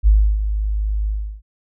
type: tone with ADSR envelope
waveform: sine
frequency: 52.1 Hz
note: G#1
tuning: 6 cents sharp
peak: -7 dBFS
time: 0.03-1.42 s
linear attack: 40 ms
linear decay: 310 ms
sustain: -10 dB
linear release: 340 ms
effects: none